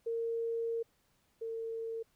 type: tone pair in turn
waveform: sine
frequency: 460 / 453.4 Hz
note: A#4 / A#4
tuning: -23 / -48 cents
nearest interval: unison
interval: 25 cents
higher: first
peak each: -32 / -36 dBFS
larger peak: first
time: 0.06-0.83 / 1.41-2.03 s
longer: first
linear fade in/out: 10 ms
effects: pink hiss -73 dBFS RMS until 2.15 s